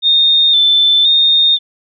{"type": "tone with vibrato", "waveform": "sine", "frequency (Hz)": 3600, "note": "A7", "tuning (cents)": 39, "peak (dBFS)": -7, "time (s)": [0.02, 1.59], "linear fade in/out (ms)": 50, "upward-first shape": "square", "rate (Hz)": 0.97, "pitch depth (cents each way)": 34, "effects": []}